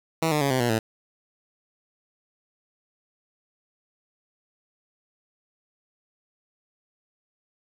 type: tone with pitch steps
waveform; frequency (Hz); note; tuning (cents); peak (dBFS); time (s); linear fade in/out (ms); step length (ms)
10% pulse; 162.2 / 150.47 / 139.58 / 129.48 / 120.12 / 111.43; E3 / D3 / C#3 / C3 / B2 / A2; -28 / +42 / +12 / -18 / -48 / +22; -13; 0.22-0.79; 5; 95
effects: 9-bit

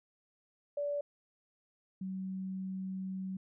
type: tone pair in turn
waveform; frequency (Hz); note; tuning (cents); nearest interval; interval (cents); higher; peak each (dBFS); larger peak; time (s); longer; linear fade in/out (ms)
sine; 578 / 189.13; D5 / F#3; -28 / +38; octave + perfect fifth; 1934; first; -32 / -36; first; 0.77-1.01 / 2.01-3.37; second; 5
effects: none

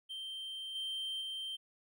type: tone with level steps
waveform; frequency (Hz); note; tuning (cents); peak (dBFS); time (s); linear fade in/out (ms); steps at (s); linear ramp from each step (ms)
triangle; 3136; G7; 0; -39 / -35 / -37; 0.09-1.57; 20; 0.75 / 1.21; 5
effects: none

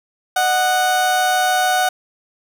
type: tone pair together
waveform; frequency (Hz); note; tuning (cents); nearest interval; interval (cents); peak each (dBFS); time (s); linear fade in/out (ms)
30% pulse; 613.3 / 740; D#5 / F#5; -25 / 0; minor third; 325; -23 / -12; 0.36-1.89; 5
effects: none

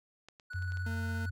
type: clicks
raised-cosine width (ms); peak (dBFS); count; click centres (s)
0.2; -33 / -37 / -37 / -38 / -34 / -33; 6; 0.286 / 0.398 / 0.534 / 0.624 / 0.721 / 0.772
type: tone with tremolo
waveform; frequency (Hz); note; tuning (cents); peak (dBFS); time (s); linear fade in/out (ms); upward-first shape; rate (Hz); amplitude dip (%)
triangle; 1475; F#6; -6; -38; 0.5-1.3; 10; square; 17; 35
type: tone with vibrato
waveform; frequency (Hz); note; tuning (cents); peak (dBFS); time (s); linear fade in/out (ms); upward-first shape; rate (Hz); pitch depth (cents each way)
sine; 90.5; F#2; -38; -33; 0.54-1.31; 10; triangle; 11; 15
type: tone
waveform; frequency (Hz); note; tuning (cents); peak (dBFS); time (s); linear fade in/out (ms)
40% pulse; 227.1; A#3; -45; -39; 0.86-1.26; 5
effects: none

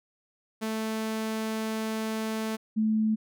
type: tone pair in turn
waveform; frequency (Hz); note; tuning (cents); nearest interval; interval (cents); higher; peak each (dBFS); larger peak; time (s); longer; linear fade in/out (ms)
sawtooth / sine; 220 / 217.7; A3 / A3; 0 / -18; unison; 18; first; -25 / -22; second; 0.61-2.57 / 2.76-3.16; first; 20
effects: none

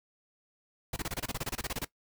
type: noise bursts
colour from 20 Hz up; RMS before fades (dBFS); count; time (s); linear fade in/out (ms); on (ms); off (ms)
pink; -34; 16; 0.93-1.848; 5; 33; 26
effects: noise-tail reverb RT60 0.1 s tail -18 dB re dry

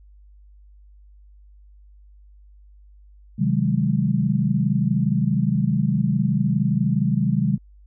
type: chord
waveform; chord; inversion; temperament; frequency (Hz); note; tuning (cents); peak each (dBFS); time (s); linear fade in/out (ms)
sine; Ab dominant seventh; first; equal with one note detuned; 130.81 / 155.56 / 188.23 / 207.7; C3 / Eb3 / Gb3 / Ab3; 0 / 0 / +30 / 0; -23; 3.38-7.58; 20
effects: added 50 Hz sine -46 dBFS peak until 7.86 s

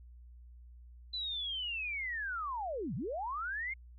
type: linear two-way sweep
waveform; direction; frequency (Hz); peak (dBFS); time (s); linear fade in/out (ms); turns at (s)
sine; down then up; 4045 to 108.3 to 2172; -35; 1.13-3.74; 10; 2.95
effects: added 60 Hz sine -51 dBFS peak until 3.98 s

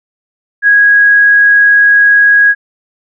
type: tone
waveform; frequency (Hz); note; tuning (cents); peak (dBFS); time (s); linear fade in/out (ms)
sine; 1653; G#6; -9; -3; 0.62-2.55; 50
effects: none

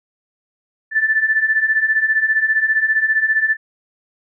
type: beating tone pair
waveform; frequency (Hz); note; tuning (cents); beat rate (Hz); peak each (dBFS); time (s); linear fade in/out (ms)
sine; 1748 / 1763; A6 / A6; -12 / +3; 15; -19 / -15; 0.91-3.57; 50
effects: none

